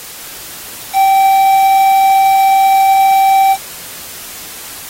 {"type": "tone with quantisation", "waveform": "triangle", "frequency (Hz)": 776, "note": "G5", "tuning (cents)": -18, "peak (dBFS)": -4, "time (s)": [0.93, 3.57], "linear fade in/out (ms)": 50, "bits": 4, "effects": ["white hiss -29 dBFS RMS until 4.89 s", "AAC 48 kbps"]}